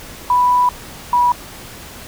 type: tone pair in turn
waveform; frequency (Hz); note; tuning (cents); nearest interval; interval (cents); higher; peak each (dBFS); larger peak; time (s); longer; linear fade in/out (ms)
sine; 987.8 / 974.2; B5 / B5; 0 / -24; unison; 24; first; -10; neither; 0.3-0.69 / 1.13-1.32; first; 2
effects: pink hiss -35 dBFS RMS until 2.07 s